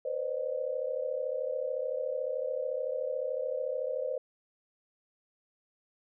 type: tone cluster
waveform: sine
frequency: 492.3 / 526 / 604 Hz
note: B4 / C5 / D5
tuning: -6 / +9 / +48 cents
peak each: -37 / -33 / -36 dBFS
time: 0.05-4.18 s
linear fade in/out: 5 ms
effects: none